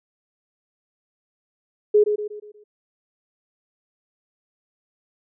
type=tone with echo; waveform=sine; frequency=419.1 Hz; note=G#4; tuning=16 cents sharp; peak=-11 dBFS; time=1.94-2.04 s; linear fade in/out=10 ms; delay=120 ms; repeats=5; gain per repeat=-7 dB; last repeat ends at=2.64 s; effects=none